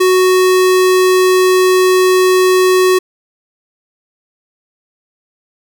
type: tone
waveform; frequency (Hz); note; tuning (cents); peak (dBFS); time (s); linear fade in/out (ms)
square; 370; F#4; 0; -8; 0-2.99; 10
effects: none